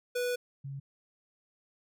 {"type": "tone pair in turn", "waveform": ["square", "sine"], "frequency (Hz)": [491.5, 137.92], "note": ["B4", "C#3"], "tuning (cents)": [-8, -8], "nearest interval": "octave + minor seventh", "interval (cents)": 2200, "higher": "first", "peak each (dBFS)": [-30, -37], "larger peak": "first", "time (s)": [[0.15, 0.36], [0.64, 0.8]], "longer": "first", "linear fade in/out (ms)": 10, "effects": []}